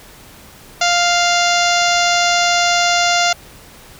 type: harmonic tone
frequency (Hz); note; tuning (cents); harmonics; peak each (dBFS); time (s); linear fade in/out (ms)
698.5; F5; 0; 1 / 2 / 3 / 4 / 5 / 6 / 7 / 8 / 9 / 10; -16 / -19 / -21 / -22 / -23 / -24 / -24 / -25 / -26 / -26; 0.81-3.33; 5
effects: pink hiss -41 dBFS RMS until 3.99 s